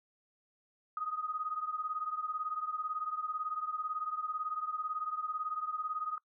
sine beating tone pair, 1244.5 / 1262.5 Hz, D#6 / D#6, 0 / +25 cents, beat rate 18 Hz, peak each -36 / -39 dBFS, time 0.97-6.18 s, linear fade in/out 2 ms, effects noise-tail reverb RT60 0.1 s tail -23 dB re dry

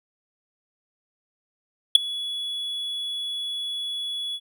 triangle tone with ADSR envelope, 3390 Hz, G#7, 35 cents sharp, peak -3 dBFS, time 1.95-4.4 s, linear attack 4 ms, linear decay 10 ms, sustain -23 dB, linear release 53 ms, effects none

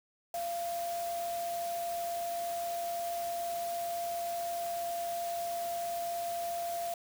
sine tone in noise, 688 Hz, F5, 26 cents flat, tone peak -33 dBFS, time 0.34-6.94 s, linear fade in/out 2 ms, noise white, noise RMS -45 dBFS, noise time 0.34-6.94 s, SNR +9 dB, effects none

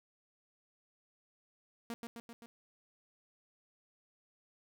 sawtooth tone with echo, 233.1 Hz, A#3, in tune, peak -35 dBFS, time 1.9-1.94 s, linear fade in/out 0 ms, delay 130 ms, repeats 4, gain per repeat -3 dB, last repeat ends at 2.46 s, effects none

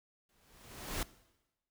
pink noise with exponential growth, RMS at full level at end -35 dBFS, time 0.29-1.03 s, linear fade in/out 2 ms, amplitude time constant 160 ms, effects noise-tail reverb RT60 1.0 s tail -19 dB re dry

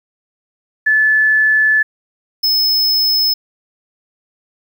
sine / square tone pair in turn, 1734 / 5196 Hz, A6 / E8, -26 / -26 cents, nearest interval octave + perfect fifth, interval 1900 cents, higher second, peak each -9 / -12 dBFS, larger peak first, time 0.86-1.83 / 2.43-3.34 s, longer first, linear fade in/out 10 ms, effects 8-bit

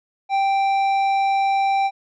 sine tone with tanh clipping, 784 Hz, G5, in tune, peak -18 dBFS, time 0.29-1.91 s, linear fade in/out 50 ms, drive 10 dB, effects none

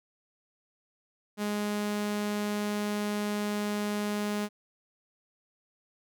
sawtooth tone, 207.7 Hz, G#3, in tune, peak -25 dBFS, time 1.37-4.49 s, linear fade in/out 50 ms, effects none

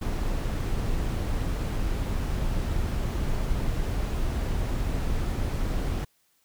brown noise, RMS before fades -27 dBFS, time 0.01-6.05 s, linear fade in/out 10 ms, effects white hiss -68 dBFS RMS until 6.44 s

